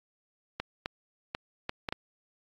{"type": "clicks", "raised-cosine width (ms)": 0.3, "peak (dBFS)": -16, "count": 6, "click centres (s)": [0.6, 0.859, 1.349, 1.694, 1.888, 1.925], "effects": ["AAC 64 kbps"]}